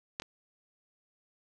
clicks, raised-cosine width 0.2 ms, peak -16 / -26 dBFS, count 2, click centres 0.199 / 0.221 s, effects none

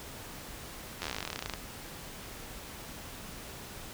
slowing click train, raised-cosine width 0.2 ms, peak -17 dBFS, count 24, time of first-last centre 1.02-1.537 s, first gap 11 ms, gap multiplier 1.06, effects pink hiss -45 dBFS RMS until 3.93 s

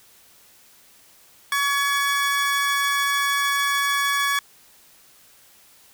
30% pulse tone pair together, 1126 / 1692.3 Hz, C#6 / G#6, +27 / +32 cents, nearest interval perfect fifth, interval 705 cents, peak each -20 dBFS, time 1.52-4.39 s, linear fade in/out 2 ms, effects white hiss -53 dBFS RMS until 5.93 s

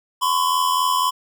square tone pair together, 1016.1 / 1100 Hz, B5 / C#6, +49 / -14 cents, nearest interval minor second, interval 137 cents, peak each -19 / -23 dBFS, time 0.21-1.11 s, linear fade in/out 20 ms, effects none

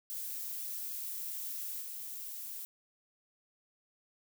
violet noise with level steps, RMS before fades -40 / -43 dBFS, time 0.1-2.65 s, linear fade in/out 0 ms, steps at 1.81 s, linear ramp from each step 10 ms, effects none

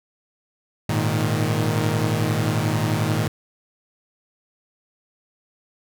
sawtooth chord, Ab suspended second, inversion none, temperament equal with one note detuned, 105.28 / 116.54 / 155.56 Hz, Ab2 / Bb2 / Eb3, +24 / 0 / 0 cents, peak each -20 dBFS, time 0.89-3.28 s, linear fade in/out 5 ms, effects none

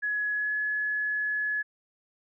sine tone with pitch glide, 1686 to 1700.7 Hz, G#6 to G#6, +26 to +41 cents, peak -26 dBFS, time 0.02-1.63 s, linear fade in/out 20 ms, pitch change +15 cents, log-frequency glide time 0.33-0.53 s, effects none

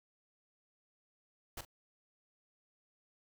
pink noise with echo, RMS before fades -43 dBFS, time 1.57-1.61 s, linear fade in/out 5 ms, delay 41 ms, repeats 1, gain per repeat -13 dB, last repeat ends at 1.651 s, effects none

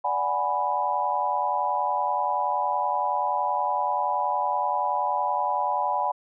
sine chord, G# half-diminished seventh, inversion second, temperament equal, 587.3 / 740 / 830.6 / 987.8 Hz, D5 / F#5 / G#5 / B5, 0 / 0 / 0 / 0 cents, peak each -32 / -29 / -27 / -26 dBFS, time 0.04-6.12 s, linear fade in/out 10 ms, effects none

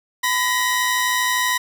sawtooth tone pair together, 1004.9 / 1897 Hz, B5 / A#6, +30 / +30 cents, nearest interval major seventh, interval 1100 cents, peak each -17 / -17 dBFS, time 0.23-1.58 s, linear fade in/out 10 ms, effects none

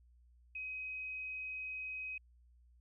sine tone, 2527 Hz, D#7, 26 cents sharp, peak -40 dBFS, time 0.55-2.18 s, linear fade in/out 5 ms, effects added 60 Hz sine -62 dBFS peak until 2.8 s

